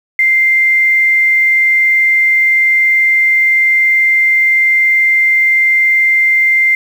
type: tone with quantisation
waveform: sine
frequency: 2093 Hz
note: C7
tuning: in tune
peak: -7 dBFS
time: 0.19-6.75 s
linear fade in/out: 2 ms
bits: 6
effects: none